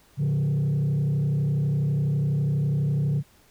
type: tone with frequency modulation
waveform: sine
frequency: 144 Hz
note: D3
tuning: 34 cents flat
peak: -18 dBFS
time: 0.17-3.23 s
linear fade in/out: 50 ms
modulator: 32.1 Hz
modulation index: 0.64
effects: tanh soft clip ceiling -20 dBFS + pink hiss -58 dBFS RMS until 3.5 s